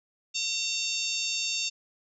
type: harmonic tone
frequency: 910 Hz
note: A#5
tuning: 42 cents flat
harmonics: 3 / 4 / 5 / 6 / 7 / 8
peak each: -33 / -34 / -35 / -36 / -36 / -37 dBFS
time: 0.34-1.7 s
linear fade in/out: 20 ms
effects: none